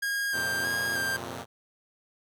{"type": "tone with vibrato", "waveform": "45% pulse", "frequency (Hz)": 1608, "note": "G6", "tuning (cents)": 44, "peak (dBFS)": -27, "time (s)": [0.02, 1.17], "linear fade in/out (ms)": 10, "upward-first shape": "square", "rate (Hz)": 1.6, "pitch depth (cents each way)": 24}
{"type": "chord", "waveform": "5% pulse", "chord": "F suspended fourth", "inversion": "none", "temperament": "equal with one note detuned", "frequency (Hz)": [88.22, 116.54, 130.81], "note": ["F2", "Bb2", "C3"], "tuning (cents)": [18, 0, 0], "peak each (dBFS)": [-29, -28, -30], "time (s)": [0.32, 1.46], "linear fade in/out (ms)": 50}
{"effects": []}